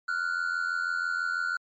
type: tone pair together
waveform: triangle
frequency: 1393.9 / 1480 Hz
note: F6 / F#6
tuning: -4 / 0 cents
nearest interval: minor second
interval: 104 cents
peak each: -28 dBFS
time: 0.08-1.57 s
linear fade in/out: 5 ms
effects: MP3 32 kbps